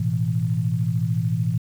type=chord; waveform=sine; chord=A suspended second; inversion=none; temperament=equal; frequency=110 / 123.47 / 164.81 Hz; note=A2 / B2 / E3; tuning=0 / 0 / 0 cents; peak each=-24 / -24 / -24 dBFS; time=0-1.58 s; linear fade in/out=5 ms; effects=8-bit